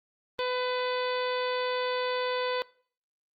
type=harmonic tone; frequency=501 Hz; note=B4; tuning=25 cents sharp; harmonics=1 / 2 / 3 / 4 / 5 / 6 / 7 / 8 / 9; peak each=-29 / -34 / -39 / -40 / -42 / -45 / -40 / -47 / -43 dBFS; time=0.39-2.62 s; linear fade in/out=0 ms; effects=noise-tail reverb RT60 0.5 s tail -23 dB re dry + Opus 24 kbps